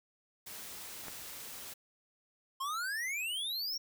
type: noise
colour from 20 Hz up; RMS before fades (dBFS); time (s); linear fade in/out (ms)
white; -46; 0.46-1.74; 10
type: clicks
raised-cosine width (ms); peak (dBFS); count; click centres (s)
0.5; -34 / -28; 2; 1.071 / 1.083
type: exponential sweep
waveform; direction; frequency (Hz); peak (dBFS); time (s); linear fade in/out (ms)
square; up; 1046.5 to 5670; -35; 2.6-3.78; 10
effects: none